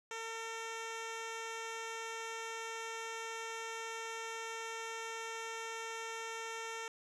10% pulse tone with low-pass filter, 452.7 Hz, A4, 49 cents sharp, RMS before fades -43 dBFS, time 0.11-6.88 s, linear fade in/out 2 ms, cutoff 6800 Hz, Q 1.3, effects none

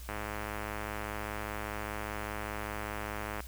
click train, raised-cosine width 0.5 ms, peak -22 dBFS, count 349, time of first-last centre 0.09-3.404 s, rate 105 Hz, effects added 60 Hz sine -43 dBFS peak until 3.47 s + white hiss -52 dBFS RMS until 3.47 s

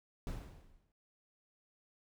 brown noise with exponential decay, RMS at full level -37 dBFS, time 0.27-0.92 s, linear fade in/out 1 ms, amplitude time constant 140 ms, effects none

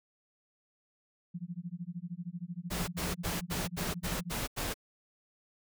sine tone with tremolo, 174.61 Hz, F3, in tune, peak -34 dBFS, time 1.34-4.32 s, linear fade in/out 10 ms, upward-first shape sine, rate 13 Hz, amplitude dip 100%
pink noise bursts, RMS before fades -35 dBFS, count 8, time 2.7-4.742 s, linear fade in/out 20 ms, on 180 ms, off 86 ms
effects none

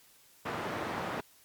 white band-pass noise, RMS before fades -36 dBFS, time 0.45-1.21 s, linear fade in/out 10 ms, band 110 to 1200 Hz, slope 12 dB/octave, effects white hiss -61 dBFS RMS until 1.44 s + MP3 96 kbps

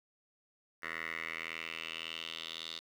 10% pulse tone with band-pass filter sweep, 81.8 Hz, E2, 13 cents flat, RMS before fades -42 dBFS, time 0.82-2.8 s, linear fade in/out 20 ms, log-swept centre 1800 to 3800 Hz, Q 4.5, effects 10-bit

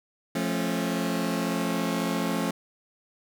sawtooth chord, F augmented, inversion none, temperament just, 174.61 / 218.3 / 272.8 Hz, F3 / A3 / C#4, 0 / -13 / -28 cents, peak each -26 dBFS, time 0.35-2.51 s, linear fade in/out 5 ms, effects none

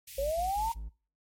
white band-stop noise, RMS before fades -46 dBFS, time 0.07-0.74 s, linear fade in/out 10 ms, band 140 to 2000 Hz, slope 48 dB/octave
triangle tone bursts, 53.4 Hz, G#1, 49 cents sharp, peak -34 dBFS, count 4, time 0.17-0.896 s, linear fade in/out 20 ms, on 150 ms, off 42 ms
sine linear sweep, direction up, 532 to 932.3 Hz, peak -28 dBFS, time 0.18-0.72 s, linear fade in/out 5 ms
effects noise-tail reverb RT60 0.4 s tail -23 dB re dry + MP3 64 kbps

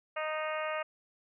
harmonic tone, 310 Hz, D#4, 6 cents flat, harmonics 2 / 3 / 4 / 5 / 6 / 7 / 8 / 9, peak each -35 / -43 / -38 / -44 / -43 / -44 / -45 / -46 dBFS, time 0.16-0.83 s, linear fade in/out 10 ms, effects none

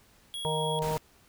square tone, 3322 Hz, G#7, in tune, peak -35 dBFS, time 0.34-0.79 s, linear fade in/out 0 ms
harmonic tone, 155.8 Hz, D#3, 3 cents sharp, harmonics 1 / 3 / 4 / 5 / 6, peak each -33 / -32 / -36 / -43 / -32 dBFS, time 0.45-0.97 s, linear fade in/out 0 ms
pink noise, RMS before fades -39 dBFS, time 0.82-0.98 s, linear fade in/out 0 ms
effects pink hiss -61 dBFS RMS until 1.28 s

